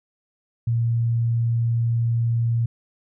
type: tone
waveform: sine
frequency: 116.54 Hz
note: A#2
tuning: in tune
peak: -18 dBFS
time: 0.67-2.66 s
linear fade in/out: 5 ms
effects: none